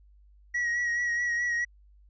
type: tone with vibrato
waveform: triangle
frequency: 1911 Hz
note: A#6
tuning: 43 cents sharp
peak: -24 dBFS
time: 0.54-1.65 s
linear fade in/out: 10 ms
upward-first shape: sine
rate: 4.7 Hz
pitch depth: 29 cents each way
effects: added 50 Hz sine -54 dBFS peak until 2.09 s + resampled to 16000 Hz